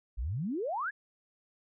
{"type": "exponential sweep", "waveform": "sine", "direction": "up", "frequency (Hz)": [49, 1777], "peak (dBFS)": -31, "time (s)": [0.17, 0.91], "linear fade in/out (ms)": 20, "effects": []}